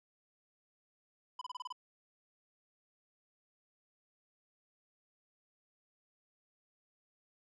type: tone bursts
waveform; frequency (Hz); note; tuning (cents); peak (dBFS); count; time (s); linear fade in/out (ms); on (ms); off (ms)
square; 1000; B5; +21; -40; 7; 1.39-1.726; 5; 24; 28
effects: low-pass 5000 Hz 12 dB/octave